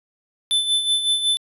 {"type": "tone with tremolo", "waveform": "square", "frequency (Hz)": 3520, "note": "A7", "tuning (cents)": 0, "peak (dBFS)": -16, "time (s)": [0.51, 1.37], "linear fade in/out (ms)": 0, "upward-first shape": "sine", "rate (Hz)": 5.4, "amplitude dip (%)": 60, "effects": ["resampled to 32000 Hz"]}